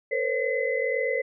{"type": "tone cluster", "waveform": "sine", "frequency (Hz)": [455.2, 503, 545, 2032], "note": ["A#4", "B4", "C#5", "B6"], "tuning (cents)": [-41, 32, -29, 49], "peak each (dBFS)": -29, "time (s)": [0.11, 1.22], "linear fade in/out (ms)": 10, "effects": []}